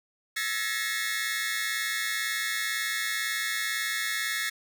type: tone cluster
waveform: sawtooth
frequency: 1314 / 1692 / 1814 / 1912 / 2162 Hz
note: E6 / G#6 / A#6 / A#6 / C#7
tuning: -6 / +32 / -48 / +43 / -44 cents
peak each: -37 / -30 / -31 / -31 / -30 dBFS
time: 0.36-4.5 s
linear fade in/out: 10 ms
effects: none

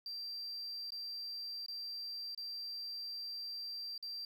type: tone with dropouts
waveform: sine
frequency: 4710 Hz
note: D8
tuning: 4 cents sharp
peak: -38 dBFS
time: 0.06-4.25 s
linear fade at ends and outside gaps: 2 ms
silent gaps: 0.905-0.92 / 1.662-1.683 / 2.348-2.376 / 3.979-4.026 s
effects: tanh soft clip ceiling -40 dBFS + 11-bit

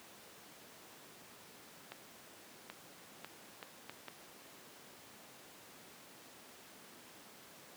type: accelerating click train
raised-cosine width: 0.3 ms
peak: -28 dBFS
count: 6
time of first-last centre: 1.92-4.083 s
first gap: 780 ms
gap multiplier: 0.7
effects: pink hiss -56 dBFS RMS until 7.76 s + high-pass 200 Hz 12 dB/octave

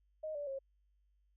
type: tone with pitch steps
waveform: sine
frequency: 622.3 / 580.6 / 541.7 Hz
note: D#5 / D5 / C#5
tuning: 0 / -20 / -40 cents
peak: -38 dBFS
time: 0.23-0.59 s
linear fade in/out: 10 ms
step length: 120 ms
effects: added 50 Hz sine -70 dBFS peak until 1.36 s

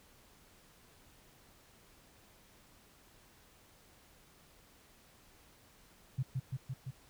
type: tone with echo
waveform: sine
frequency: 130.81 Hz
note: C3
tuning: in tune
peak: -30 dBFS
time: 6.18-6.23 s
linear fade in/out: 10 ms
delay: 170 ms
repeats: 4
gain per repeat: -2 dB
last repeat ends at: 6.91 s
effects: pink hiss -63 dBFS RMS until 7.09 s

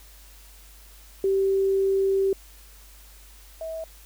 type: tone pair in turn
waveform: sine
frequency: 388.3 / 646.5 Hz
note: G4 / E5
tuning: -16 / -34 cents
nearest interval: major sixth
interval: 882 cents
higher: second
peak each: -19 / -30 dBFS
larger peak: first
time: 1.24-2.33 / 3.61-3.84 s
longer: first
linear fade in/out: 2 ms
effects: added 50 Hz sine -48 dBFS peak until 4.05 s + white hiss -52 dBFS RMS until 4.05 s

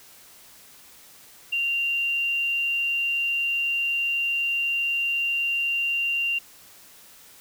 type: tone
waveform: sine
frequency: 2774 Hz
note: F7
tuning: 12 cents flat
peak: -22 dBFS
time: 1.52-6.39 s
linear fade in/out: 10 ms
effects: white hiss -50 dBFS RMS until 7.4 s

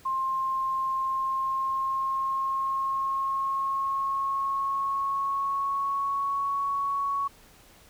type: tone with pitch glide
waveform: sine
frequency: 1059 to 1114.2 Hz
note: C6 to C#6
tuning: +21 to +9 cents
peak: -25 dBFS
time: 0.05-7.28 s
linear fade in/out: 10 ms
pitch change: +88 cents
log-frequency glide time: 0.95-6.61 s
effects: pink hiss -55 dBFS RMS until 7.89 s

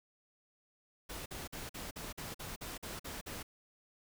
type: noise bursts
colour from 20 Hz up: pink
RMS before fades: -44 dBFS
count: 11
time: 1.09-3.43 s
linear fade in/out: 10 ms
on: 170 ms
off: 47 ms
effects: none

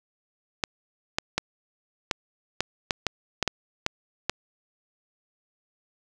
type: clicks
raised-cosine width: 0.2 ms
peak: -6 dBFS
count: 11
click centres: 0.638 / 1.185 / 1.38 / 2.112 / 2.606 / 2.908 / 3.067 / 3.427 / 3.477 / 3.864 / 4.296 s
effects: none

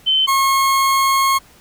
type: tone pair in turn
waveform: sine / 40% pulse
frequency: 3074 / 1084.8 Hz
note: G7 / C#6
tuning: -35 / -38 cents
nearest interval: octave + tritone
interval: 1803 cents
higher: first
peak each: -12 dBFS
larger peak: neither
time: 0.06-0.27 / 0.27-1.39 s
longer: second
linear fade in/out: 20 ms
effects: pink hiss -48 dBFS RMS until 1.6 s

